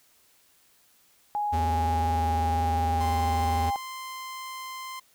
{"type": "tone with pitch glide", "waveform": "sine", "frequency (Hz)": [830.6, 804.2], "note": ["G#5", "G5"], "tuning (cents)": [0, 44], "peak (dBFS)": -25, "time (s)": [1.35, 3.76], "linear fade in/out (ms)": 0, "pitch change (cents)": -56, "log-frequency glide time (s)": [1.54, 3.24]}
{"type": "tone with vibrato", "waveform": "square", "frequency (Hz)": 82.1, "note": "E2", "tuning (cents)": -6, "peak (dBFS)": -27, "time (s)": [1.52, 3.71], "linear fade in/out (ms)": 20, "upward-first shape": "triangle", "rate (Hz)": 20, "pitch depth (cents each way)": 150}
{"type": "tone", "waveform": "sawtooth", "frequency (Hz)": 1042, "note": "C6", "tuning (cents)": -7, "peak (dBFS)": -32, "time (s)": [3, 5], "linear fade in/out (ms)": 10}
{"effects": ["white hiss -62 dBFS RMS until 5.14 s"]}